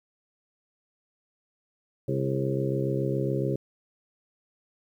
harmonic tone with a mistuned harmonic, 67.1 Hz, C2, 44 cents sharp, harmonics 2 / 3 / 4 / 5 / 6 / 7 / 8, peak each -28 / -35 / -38 / -32 / -31 / -40 / -34 dBFS, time 2.08-3.56 s, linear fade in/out 5 ms, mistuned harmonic 7, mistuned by -30 cents, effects 10-bit

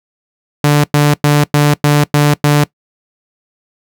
sawtooth tone bursts, 146.83 Hz, D3, in tune, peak -3 dBFS, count 7, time 0.64-2.64 s, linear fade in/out 2 ms, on 200 ms, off 100 ms, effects noise-tail reverb RT60 0.1 s tail -21 dB re dry

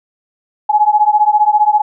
sine beating tone pair, 836 / 851 Hz, G#5 / G#5, +11 / +42 cents, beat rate 15 Hz, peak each -11 dBFS, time 0.69-1.82 s, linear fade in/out 10 ms, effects none

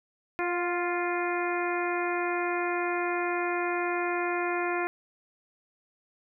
harmonic tone with a mistuned harmonic, 349.8 Hz, F4, 3 cents sharp, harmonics 1 / 2 / 3 / 4 / 5 / 6 / 7, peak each -30 / -33 / -35 / -36 / -37 / -38 / -38 dBFS, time 0.39-4.87 s, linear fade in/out 0 ms, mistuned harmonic 2, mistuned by +22 cents, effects none

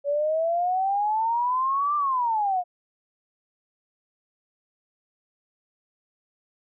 sine exponential two-way sweep, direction up then down, 563 to 1192 to 701 Hz, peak -21 dBFS, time 0.04-2.64 s, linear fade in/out 50 ms, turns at 1.96 s, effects none

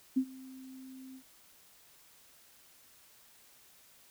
sine tone with ADSR envelope, 261.6 Hz, C4, in tune, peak -23 dBFS, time 0.16-1.23 s, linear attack 14 ms, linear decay 71 ms, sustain -23 dB, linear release 75 ms, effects white hiss -61 dBFS RMS until 4.1 s

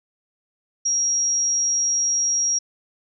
sine tone, 5650 Hz, F8, 19 cents sharp, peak -18 dBFS, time 0.85-2.59 s, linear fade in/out 10 ms, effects none

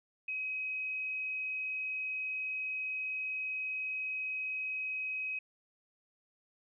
sine tone with frequency modulation, 2535 Hz, D#7, 32 cents sharp, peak -34 dBFS, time 0.28-5.39 s, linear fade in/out 5 ms, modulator 45.7 Hz, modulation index 0.25, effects none

